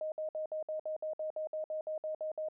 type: tone bursts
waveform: sine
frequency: 622.3 Hz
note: D#5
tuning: in tune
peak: -34 dBFS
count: 15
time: 0.01-2.486 s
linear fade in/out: 2 ms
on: 110 ms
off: 59 ms
effects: none